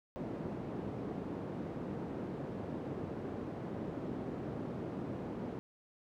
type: band-pass noise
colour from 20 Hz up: white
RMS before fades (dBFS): -41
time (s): 0.16-5.59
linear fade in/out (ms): 0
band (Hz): 120 to 340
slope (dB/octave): 12
effects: none